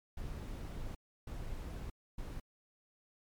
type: noise bursts at uneven times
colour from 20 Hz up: brown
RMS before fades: -42 dBFS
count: 3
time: 0.17-0.95 / 1.27-1.9 / 2.18-2.4 s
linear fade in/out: 5 ms
effects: MP3 96 kbps